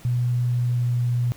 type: tone with pitch glide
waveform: sine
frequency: 122.3 to 121.46 Hz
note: B2 to B2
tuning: -16 to -28 cents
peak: -19 dBFS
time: 0.05-1.32 s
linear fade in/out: 0 ms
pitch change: -12 cents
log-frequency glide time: 0.38-1.1 s
effects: pink hiss -48 dBFS RMS until 1.36 s